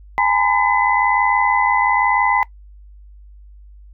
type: tone cluster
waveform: sine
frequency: 823 / 904 / 1010 / 2014 Hz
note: G#5 / A5 / B5 / B6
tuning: -16 / +47 / +39 / +33 cents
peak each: -19 dBFS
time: 0.18-2.43 s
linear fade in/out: 0 ms
effects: noise-tail reverb RT60 0.1 s tail -20 dB re dry + added 50 Hz sine -39 dBFS peak until 3.93 s